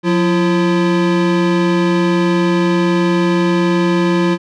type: tone pair together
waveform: square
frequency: 178.66 / 340 Hz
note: F3 / F4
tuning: +40 / -46 cents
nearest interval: major seventh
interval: 1114 cents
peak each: -15 dBFS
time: 0.03-4.38 s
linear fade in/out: 50 ms
effects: low-pass 4000 Hz 12 dB/octave